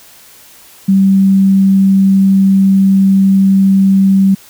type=tone; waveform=sine; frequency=193.7 Hz; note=G3; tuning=20 cents flat; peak=-5 dBFS; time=0.88-4.35 s; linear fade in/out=10 ms; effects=white hiss -40 dBFS RMS until 4.49 s